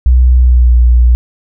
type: tone with pitch glide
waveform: sine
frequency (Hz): 62.4 to 60.17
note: B1 to B1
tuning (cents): +19 to -44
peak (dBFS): -3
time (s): 0.06-1.15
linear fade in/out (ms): 0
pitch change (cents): -63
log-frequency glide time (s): 0.39-0.75
effects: none